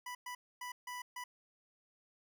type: tone bursts at uneven times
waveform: 25% pulse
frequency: 987.8 Hz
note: B5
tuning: in tune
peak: -38 dBFS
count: 5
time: 0.06-0.15 / 0.26-0.35 / 0.61-0.72 / 0.87-1.02 / 1.16-1.24 s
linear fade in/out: 5 ms
effects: none